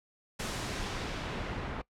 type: noise with low-pass filter sweep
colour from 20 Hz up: pink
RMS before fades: -37 dBFS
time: 0.39-1.82 s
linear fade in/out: 10 ms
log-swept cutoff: 10000 to 1800 Hz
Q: 0.73
effects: noise-tail reverb RT60 0.1 s tail -21 dB re dry